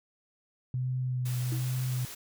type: tone with vibrato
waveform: sine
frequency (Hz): 126.3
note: B2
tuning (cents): +39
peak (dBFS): -28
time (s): 0.74-2.05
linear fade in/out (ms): 2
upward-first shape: sine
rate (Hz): 1.2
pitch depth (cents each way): 24
type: noise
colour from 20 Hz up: white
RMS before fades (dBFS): -43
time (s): 1.25-2.15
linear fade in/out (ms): 10
type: tone with exponential decay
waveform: sine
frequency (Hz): 322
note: E4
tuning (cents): -41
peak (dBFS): -34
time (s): 1.52-1.72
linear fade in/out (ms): 0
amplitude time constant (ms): 42
effects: none